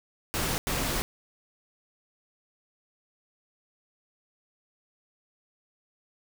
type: noise bursts at uneven times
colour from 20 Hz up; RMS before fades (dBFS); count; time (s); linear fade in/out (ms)
pink; -29; 2; 0.34-0.58 / 0.67-1.02; 0
effects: none